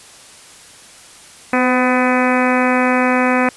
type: harmonic tone with a mistuned harmonic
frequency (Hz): 251.5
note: B3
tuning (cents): +32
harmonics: 1 / 2 / 3 / 4 / 5 / 6 / 7 / 8 / 9 / 10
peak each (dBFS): -16 / -19 / -21 / -22 / -23 / -24 / -24 / -25 / -26 / -26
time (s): 1.53-3.49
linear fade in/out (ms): 2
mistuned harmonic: 2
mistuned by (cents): +25
effects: white hiss -41 dBFS RMS until 3.56 s + resampled to 24000 Hz